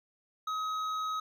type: tone with hard clipping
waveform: triangle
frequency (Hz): 1270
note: D#6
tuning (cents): +35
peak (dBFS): -33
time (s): 0.47-1.2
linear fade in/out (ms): 5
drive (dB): 11
effects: none